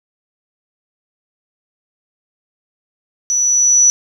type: tone with level ramp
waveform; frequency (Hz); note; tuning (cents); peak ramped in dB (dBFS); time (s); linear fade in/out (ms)
sine; 5920; F#8; 0; -13 to -6; 3.3-3.9; 0
effects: 7-bit